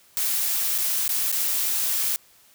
blue noise with dropouts, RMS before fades -24 dBFS, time 0.17-2.16 s, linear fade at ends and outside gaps 0 ms, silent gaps 0.779-0.784 / 1.079-1.092 / 1.316-1.326 s, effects white hiss -56 dBFS RMS until 2.54 s

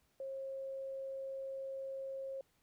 sine tone, 538 Hz, C5, 48 cents sharp, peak -40 dBFS, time 0.2-2.41 s, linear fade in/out 2 ms, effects pink hiss -75 dBFS RMS until 2.62 s

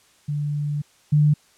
sine tone pair in turn, 146.83 / 149.05 Hz, D3 / D3, 0 / +26 cents, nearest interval unison, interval 26 cents, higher second, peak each -22 / -13 dBFS, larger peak second, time 0.28-0.82 / 1.12-1.34 s, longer first, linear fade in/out 10 ms, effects white hiss -57 dBFS RMS until 1.57 s + low-pass 9000 Hz 12 dB/octave

